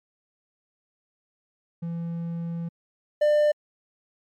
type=tone pair in turn; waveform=triangle; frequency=168.4 / 596.8 Hz; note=E3 / D5; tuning=+37 / +28 cents; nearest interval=octave + minor seventh; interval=2191 cents; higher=second; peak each=-26 / -15 dBFS; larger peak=second; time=1.82-2.69 / 3.21-3.52 s; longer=first; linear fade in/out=10 ms; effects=MP3 96 kbps